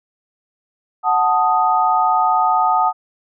sine chord, D# diminished, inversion first, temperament equal, 740 / 880 / 1244.5 Hz, F#5 / A5 / D#6, 0 / 0 / 0 cents, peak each -17 dBFS, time 1.03-2.93 s, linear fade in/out 50 ms, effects none

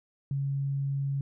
sine tone, 138.59 Hz, C#3, in tune, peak -27 dBFS, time 0.31-1.21 s, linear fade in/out 2 ms, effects none

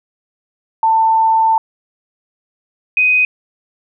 sine tone pair in turn, 892 / 2503 Hz, A5 / D#7, +23 / +10 cents, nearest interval octave + tritone, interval 1787 cents, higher second, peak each -9 / -9 dBFS, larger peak neither, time 0.83-1.58 / 2.97-3.25 s, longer first, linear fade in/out 2 ms, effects none

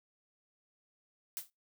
blue noise with exponential decay, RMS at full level -35 dBFS, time 1.37-1.5 s, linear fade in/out 0 ms, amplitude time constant 28 ms, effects noise-tail reverb RT60 0.2 s tail -22 dB re dry

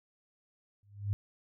sine tone with exponential growth, 101.4 Hz, G#2, 41 cents flat, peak -25 dBFS, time 0.83-1.13 s, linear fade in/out 0 ms, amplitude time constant 64 ms, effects none

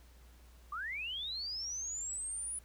sine linear sweep, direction up, 1126 to 10000 Hz, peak -37 dBFS, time 0.72-2.59 s, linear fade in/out 5 ms, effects added 60 Hz sine -56 dBFS peak until 2.64 s + pink hiss -65 dBFS RMS until 2.64 s

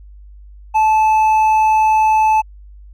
sine tone with hard clipping, 870 Hz, A5, 20 cents flat, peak -11 dBFS, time 0.74-2.42 s, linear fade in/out 20 ms, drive 4 dB, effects added 50 Hz sine -36 dBFS peak until 2.93 s

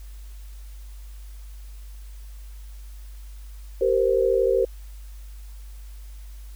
sine tone cluster, 389.1 / 466.3 / 519 Hz, G4 / A#4 / C5, -13 / +1 / -14 cents, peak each -22 dBFS, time 3.81-4.65 s, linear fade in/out 5 ms, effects added 50 Hz sine -37 dBFS peak until 6.55 s + white hiss -55 dBFS RMS until 6.55 s

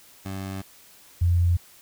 20% pulse / sine tone pair in turn, 96.1 / 86.96 Hz, G2 / F2, -34 / -7 cents, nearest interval major second, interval 173 cents, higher first, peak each -26 / -17 dBFS, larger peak second, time 0.25-0.62 / 1.21-1.57 s, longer first, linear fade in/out 10 ms, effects white hiss -52 dBFS RMS until 1.81 s

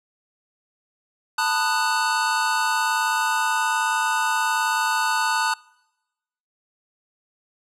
square chord, B dominant seventh, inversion third, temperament just, 889 / 987.8 / 1234.7 / 1481.6 Hz, A5 / B5 / D#6 / F#6, +18 / 0 / -14 / +2 cents, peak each -25 / -29 / -28 / -25 dBFS, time 1.38-5.54 s, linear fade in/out 5 ms, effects noise-tail reverb RT60 1.0 s tail -25 dB re dry + low-pass 11000 Hz 12 dB/octave

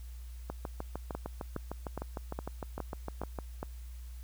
two click trains, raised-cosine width 1 ms, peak -23 / -22 dBFS, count 20 / 7, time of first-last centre 0.5-3.388 / 1.15-3.629 s, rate 6.58 / 2.42 Hz, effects added 60 Hz sine -42 dBFS peak until 4.23 s + white hiss -61 dBFS RMS until 4.23 s

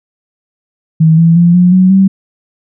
sine tone with pitch steps, 160 / 166.03 / 172.28 / 178.77 / 185.5 / 192.48 Hz, D#3 / E3 / F3 / F3 / F#3 / G3, +49 / +13 / -23 / +41 / +5 / -31 cents, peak -3 dBFS, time 1-2.08 s, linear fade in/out 10 ms, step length 180 ms, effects none

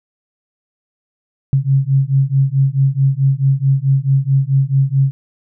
sine beating tone pair, 133.8 / 138.4 Hz, C3 / C#3, +39 / -2 cents, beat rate 4.6 Hz, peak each -14 dBFS, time 1.53-5.11 s, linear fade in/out 0 ms, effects none

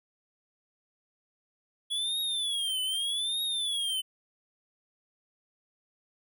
square tone with vibrato, 3369 Hz, G#7, 24 cents sharp, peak -29 dBFS, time 1.9-4.02 s, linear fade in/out 20 ms, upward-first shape triangle, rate 0.82 Hz, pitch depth 200 cents each way, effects none

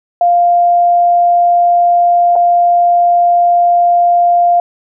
sine tone with dropouts, 698.5 Hz, F5, in tune, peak -6 dBFS, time 0.21-4.6 s, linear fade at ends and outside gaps 2 ms, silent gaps 2.356-2.361 s, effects none

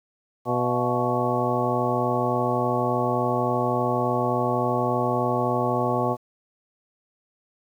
harmonic tone with a mistuned harmonic, 123.47 Hz, B2, in tune, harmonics 1 / 2 / 3 / 4 / 5 / 6 / 7 / 9, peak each -29 / -29 / -29 / -29 / -29 / -29 / -29 / -29 dBFS, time 0.45-6.17 s, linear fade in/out 50 ms, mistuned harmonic 6, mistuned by -75 cents, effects 9-bit

